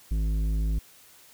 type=tone with tanh clipping; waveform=triangle; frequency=53 Hz; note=G#1; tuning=36 cents sharp; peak=-25 dBFS; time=0.11-0.79 s; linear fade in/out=5 ms; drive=15 dB; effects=white hiss -54 dBFS RMS until 1.33 s